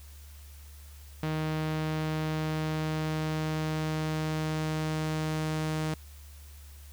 sawtooth tone with low-pass filter sweep, 156.1 Hz, D#3, 6 cents sharp, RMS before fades -31 dBFS, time 1.23-5.94 s, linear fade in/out 0 ms, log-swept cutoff 4100 to 9200 Hz, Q 0.76, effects added 72 Hz sine -46 dBFS peak until 6.92 s + white hiss -56 dBFS RMS until 6.92 s

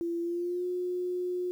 sine tone with pitch glide, 340 to 359.8 Hz, F4 to F#4, -46 to -48 cents, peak -29 dBFS, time 0.01-1.51 s, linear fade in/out 0 ms, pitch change +98 cents, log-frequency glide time 0.21-0.65 s, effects 10-bit

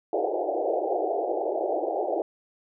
white band-pass noise, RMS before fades -27 dBFS, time 0.13-2.22 s, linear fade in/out 2 ms, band 320 to 790 Hz, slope 96 dB/octave, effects none

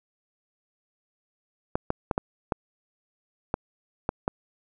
clicks, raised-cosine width 1 ms, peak -10 dBFS, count 8, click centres 1.755 / 1.904 / 2.112 / 2.179 / 2.522 / 3.541 / 4.091 / 4.279 s, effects none

